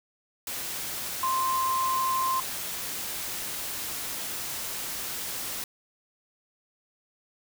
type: tone in noise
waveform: sine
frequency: 1046.5 Hz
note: C6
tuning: in tune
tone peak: -24 dBFS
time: 1.23-2.4 s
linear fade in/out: 2 ms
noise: white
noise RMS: -34 dBFS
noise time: 0.47-5.64 s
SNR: +7 dB
effects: none